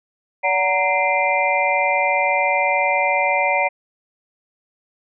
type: tone cluster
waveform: sine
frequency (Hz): 573 / 744 / 930 / 2075 / 2383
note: D5 / F#5 / A#5 / C7 / D7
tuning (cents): -43 / +9 / -4 / -15 / +25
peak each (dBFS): -22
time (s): 0.43-3.69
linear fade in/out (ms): 20
effects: none